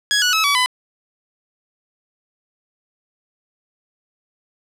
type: tone with pitch steps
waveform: 15% pulse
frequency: 1669 / 1469.8 / 1294.4 / 1140 / 1003.9 Hz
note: G#6 / F#6 / E6 / C#6 / B5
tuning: +8 / -12 / -32 / +48 / +28 cents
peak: -8 dBFS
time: 0.11-0.66 s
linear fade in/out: 0 ms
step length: 110 ms
effects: low-pass 11000 Hz 12 dB/octave